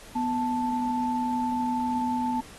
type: tone pair together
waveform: sine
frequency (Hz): 246.9 / 880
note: B3 / A5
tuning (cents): 0 / 0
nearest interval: octave + minor seventh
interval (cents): 2200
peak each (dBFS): -27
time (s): 0.15-2.41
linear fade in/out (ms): 10
effects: pink hiss -48 dBFS RMS until 2.58 s + AAC 32 kbps